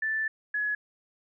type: tone pair in turn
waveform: sine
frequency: 1760 / 1690.2 Hz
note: A6 / G#6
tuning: 0 / +30 cents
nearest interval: minor second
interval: 70 cents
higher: first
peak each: -26 dBFS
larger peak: neither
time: 0.02-0.28 / 0.54-0.75 s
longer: first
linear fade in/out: 5 ms
effects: none